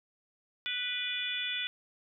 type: harmonic tone with a mistuned harmonic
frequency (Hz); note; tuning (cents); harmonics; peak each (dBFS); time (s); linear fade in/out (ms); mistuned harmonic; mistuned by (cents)
493.9; B4; 0; 3 / 4 / 5 / 6 / 7; -41 / -41 / -38 / -39 / -35; 0.66-1.67; 0; 5; -20
effects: none